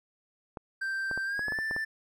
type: clicks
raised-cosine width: 1 ms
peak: -24 dBFS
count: 9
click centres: 0.572 / 1.113 / 1.176 / 1.393 / 1.483 / 1.522 / 1.588 / 1.711 / 1.764 s
type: tone with pitch glide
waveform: triangle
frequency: 1568 to 1770.2 Hz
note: G6 to A6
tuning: 0 to +10 cents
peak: -28 dBFS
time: 0.81-1.85 s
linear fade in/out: 10 ms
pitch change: +210 cents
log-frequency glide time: 1.25-1.58 s
effects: none